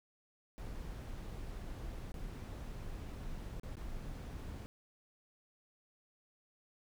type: noise with dropouts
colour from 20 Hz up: brown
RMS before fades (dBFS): -44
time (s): 0.58-4.66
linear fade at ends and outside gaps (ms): 0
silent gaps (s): 2.119-2.142 / 3.597-3.633 / 3.755-3.769
effects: none